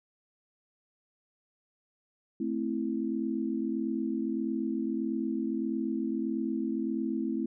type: chord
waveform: sine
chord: A minor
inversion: none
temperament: equal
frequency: 220 / 261.6 / 329.6 Hz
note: A3 / C4 / E4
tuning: 0 / 0 / 0 cents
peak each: -33 dBFS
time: 2.4-7.46 s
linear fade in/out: 5 ms
effects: none